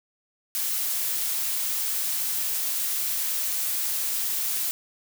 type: noise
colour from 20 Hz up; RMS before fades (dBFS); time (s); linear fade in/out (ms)
blue; -27; 0.55-4.71; 0
effects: none